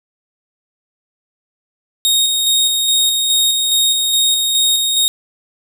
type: tone with tremolo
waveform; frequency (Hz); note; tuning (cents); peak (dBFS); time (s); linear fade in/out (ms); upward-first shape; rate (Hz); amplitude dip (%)
sawtooth; 3729; A#7; 0; -8; 2.05-5.08; 0; square; 2.4; 30
effects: none